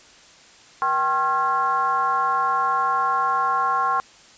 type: tone with frequency modulation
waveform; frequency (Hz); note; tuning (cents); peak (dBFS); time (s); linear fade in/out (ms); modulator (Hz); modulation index
sine; 1075; C6; +47; -18; 0.82-4; 0; 298; 0.99
effects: white hiss -49 dBFS RMS until 4.37 s + resampled to 16000 Hz